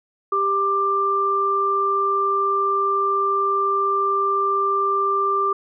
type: tone pair together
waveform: sine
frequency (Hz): 395.5 / 1184.3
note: G4 / D6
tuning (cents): +15 / +14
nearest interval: octave + perfect fifth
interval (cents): 1899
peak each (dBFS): -24 / -18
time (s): 0.32-5.53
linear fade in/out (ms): 5
effects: none